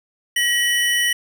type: tone pair together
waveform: square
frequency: 1914.9 / 2991 Hz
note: A#6 / F#7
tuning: +46 / +18 cents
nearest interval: minor sixth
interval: 772 cents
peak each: -19 / -21 dBFS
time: 0.36-1.13 s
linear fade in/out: 5 ms
effects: none